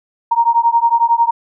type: beating tone pair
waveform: sine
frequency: 927 / 938 Hz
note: A#5 / A#5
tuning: -10 / +11 cents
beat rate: 11 Hz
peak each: -13 dBFS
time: 0.31-1.31 s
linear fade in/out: 10 ms
effects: none